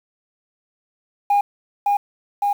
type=tone with echo; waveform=sine; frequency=813 Hz; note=G#5; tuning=37 cents flat; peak=-11 dBFS; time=1.3-1.41 s; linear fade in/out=5 ms; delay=560 ms; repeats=2; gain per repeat=-2 dB; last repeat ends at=2.53 s; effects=tanh soft clip ceiling -12 dBFS + 7-bit